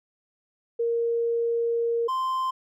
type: tone pair in turn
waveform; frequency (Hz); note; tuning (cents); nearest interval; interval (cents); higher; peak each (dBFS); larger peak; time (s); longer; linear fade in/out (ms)
sine / triangle; 466.2 / 1041.8; A#4 / C6; 0 / -8; octave + major second; 1392; second; -22; neither; 0.79-2.08 / 2.08-2.51; first; 10
effects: none